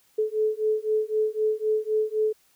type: beating tone pair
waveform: sine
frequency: 430 / 433.9 Hz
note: A4 / A4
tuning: -40 / -24 cents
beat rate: 3.9 Hz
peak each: -25 dBFS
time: 0.18-2.33 s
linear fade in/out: 10 ms
effects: white hiss -63 dBFS RMS until 2.55 s